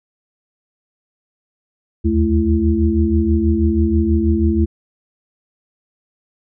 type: tone cluster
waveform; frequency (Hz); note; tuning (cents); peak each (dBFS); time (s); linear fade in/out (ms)
sine; 75.1 / 81.3 / 216.6 / 333.9; D2 / E2 / A3 / E4; +39 / -23 / -27 / +22; -18; 2.04-4.66; 20
effects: none